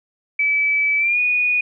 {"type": "tone with pitch glide", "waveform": "sine", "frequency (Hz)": [2300, 2465], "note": ["D7", "D#7"], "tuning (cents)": [-37, -17], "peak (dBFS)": -15, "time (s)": [0.39, 1.61], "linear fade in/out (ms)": 5, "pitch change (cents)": 120, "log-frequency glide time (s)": [0.98, 1.19], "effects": []}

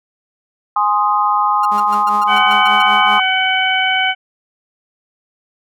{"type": "chord", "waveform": "sine", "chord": "Ab major", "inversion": "none", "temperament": "equal", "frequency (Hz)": [830.6, 1046.5, 1244.5], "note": ["Ab5", "C6", "Eb6"], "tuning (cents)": [0, 0, 0], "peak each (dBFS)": -16, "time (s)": [0.76, 3.2], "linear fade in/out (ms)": 5}
{"type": "tone bursts", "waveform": "sawtooth", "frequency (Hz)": 1396.9, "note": "F6", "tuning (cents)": 0, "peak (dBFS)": -23, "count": 9, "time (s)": [1.63, 2.824], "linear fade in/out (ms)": 5, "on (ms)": 26, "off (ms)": 120}
{"type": "tone with tremolo", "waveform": "sawtooth", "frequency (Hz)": 207.7, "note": "G#3", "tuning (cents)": 0, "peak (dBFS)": -21, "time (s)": [1.71, 3.19], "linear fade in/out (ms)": 10, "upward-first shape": "triangle", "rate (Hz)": 5.1, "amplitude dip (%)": 95}
{"type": "harmonic tone", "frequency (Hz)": 754, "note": "F#5", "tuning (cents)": 32, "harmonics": [1, 2, 3, 4], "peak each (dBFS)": [-18, -18, -18, -18], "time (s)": [2.27, 4.15], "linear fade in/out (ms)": 50}
{"effects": []}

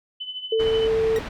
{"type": "tone with tremolo", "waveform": "sine", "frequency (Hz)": 3016, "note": "F#7", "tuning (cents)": 32, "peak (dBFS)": -27, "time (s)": [0.2, 0.88], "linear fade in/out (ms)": 10, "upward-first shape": "triangle", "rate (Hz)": 13, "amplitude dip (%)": 75}
{"type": "tone", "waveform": "sine", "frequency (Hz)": 445.7, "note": "A4", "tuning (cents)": 22, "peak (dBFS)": -18, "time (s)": [0.52, 1.19], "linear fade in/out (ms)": 5}
{"type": "low-pass noise", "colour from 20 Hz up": "pink", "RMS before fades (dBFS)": -33, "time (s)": [0.59, 1.29], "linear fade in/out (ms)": 10, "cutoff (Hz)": 2900, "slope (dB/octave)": 12}
{"type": "tone with exponential decay", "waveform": "sawtooth", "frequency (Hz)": 1900, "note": "A#6", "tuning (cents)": 33, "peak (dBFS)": -26, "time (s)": [1.16, 1.24], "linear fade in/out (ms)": 1, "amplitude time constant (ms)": 16}
{"effects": []}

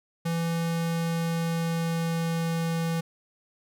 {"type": "tone with pitch glide", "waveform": "square", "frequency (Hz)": [166.9, 165.46], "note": ["E3", "E3"], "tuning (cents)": [22, 7], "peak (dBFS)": -26, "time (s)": [0.25, 3.01], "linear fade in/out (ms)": 10, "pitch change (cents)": -15, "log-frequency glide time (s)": [0.5, 2.84], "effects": []}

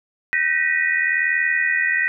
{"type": "tone cluster", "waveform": "sine", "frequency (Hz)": [1538, 1865, 1946, 2475], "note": ["G6", "A#6", "B6", "D#7"], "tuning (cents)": [-33, 0, -26, -10], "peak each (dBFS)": [-26, -21, -20, -27], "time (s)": [0.33, 2.08], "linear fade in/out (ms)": 0, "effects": []}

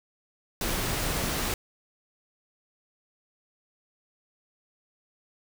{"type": "noise", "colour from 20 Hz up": "pink", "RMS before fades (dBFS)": -29, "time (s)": [0.61, 1.54], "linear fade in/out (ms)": 2, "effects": []}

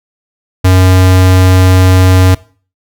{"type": "tone", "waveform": "square", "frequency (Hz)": 92.7, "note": "F#2", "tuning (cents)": 4, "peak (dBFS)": -4, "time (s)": [0.64, 2.35], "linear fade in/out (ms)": 10, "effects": ["noise-tail reverb RT60 0.4 s tail -20 dB re dry"]}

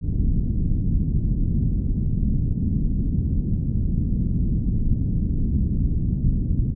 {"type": "low-pass noise", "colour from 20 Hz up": "pink", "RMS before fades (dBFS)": -21, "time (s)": [0.01, 6.75], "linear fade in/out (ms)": 50, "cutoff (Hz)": 230, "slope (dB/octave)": 24, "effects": []}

